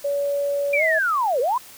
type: tone with pitch glide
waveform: sine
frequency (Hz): 568 to 641.3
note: C#5 to E5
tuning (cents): +42 to -48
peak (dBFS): -20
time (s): 0.04-0.99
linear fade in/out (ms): 10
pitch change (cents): +210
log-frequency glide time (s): 0.76-0.83
type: linear two-way sweep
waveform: sine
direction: down then up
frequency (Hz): 2400 to 460.3 to 1059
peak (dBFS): -18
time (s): 0.73-1.58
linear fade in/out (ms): 5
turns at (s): 1.4
effects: white hiss -44 dBFS RMS until 1.77 s